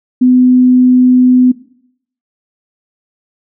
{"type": "tone", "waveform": "sine", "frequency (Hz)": 252, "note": "B3", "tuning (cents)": 35, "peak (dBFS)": -4, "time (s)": [0.21, 1.52], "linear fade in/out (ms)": 10, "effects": ["noise-tail reverb RT60 0.7 s tail -18 dB re dry"]}